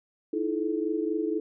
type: tone cluster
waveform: sine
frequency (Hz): 311.4 / 335.5 / 431.1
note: D#4 / E4 / A4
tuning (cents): +2 / +31 / -35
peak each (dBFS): -30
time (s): 0.33-1.4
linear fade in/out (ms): 5
effects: none